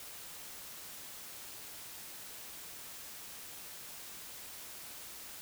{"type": "silence", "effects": ["white hiss -48 dBFS RMS until 5.41 s"]}